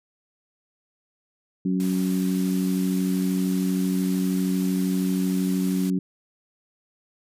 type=harmonic tone; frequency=92.9 Hz; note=F#2; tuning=7 cents sharp; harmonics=2 / 3 / 4; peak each=-22 / -26 / -35 dBFS; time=1.65-5.99 s; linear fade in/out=5 ms
type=noise; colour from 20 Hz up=white; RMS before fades=-39 dBFS; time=1.8-5.9 s; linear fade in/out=0 ms
effects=resampled to 32000 Hz